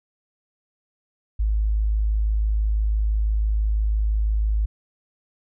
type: tone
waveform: sine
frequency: 53 Hz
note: G#1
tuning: 36 cents sharp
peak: -18 dBFS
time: 1.39-4.66 s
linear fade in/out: 10 ms
effects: none